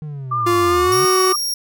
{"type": "linear two-way sweep", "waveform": "triangle", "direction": "down then up", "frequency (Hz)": [155.6, 73.42, 155.6], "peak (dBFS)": -24, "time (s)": [0.02, 1.05], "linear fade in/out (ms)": 0, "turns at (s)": 0.84}
{"type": "tone with vibrato", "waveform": "sine", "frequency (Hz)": 1174.7, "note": "D6", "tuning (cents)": 0, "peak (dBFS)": -17, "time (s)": [0.31, 1.36], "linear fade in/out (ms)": 10, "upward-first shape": "triangle", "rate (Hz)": 3, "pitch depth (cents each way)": 54}
{"type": "tone with pitch glide", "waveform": "45% pulse", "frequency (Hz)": [349.2, 372.1], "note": ["F4", "F#4"], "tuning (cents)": [0, 10], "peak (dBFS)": -15, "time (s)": [0.46, 1.33], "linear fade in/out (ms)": 10, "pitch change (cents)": 110, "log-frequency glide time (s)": [0.69, 0.98]}
{"type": "tone", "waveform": "sawtooth", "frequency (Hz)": 5588, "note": "F8", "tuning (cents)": 0, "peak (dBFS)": -17, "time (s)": [0.92, 1.54], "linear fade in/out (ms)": 2}
{"effects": []}